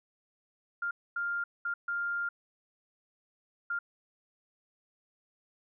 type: tone bursts at uneven times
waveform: sine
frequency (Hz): 1400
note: F6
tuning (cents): +4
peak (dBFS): -30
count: 5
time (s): 0.82-0.91 / 1.16-1.44 / 1.65-1.74 / 1.88-2.29 / 3.7-3.79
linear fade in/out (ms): 5
effects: none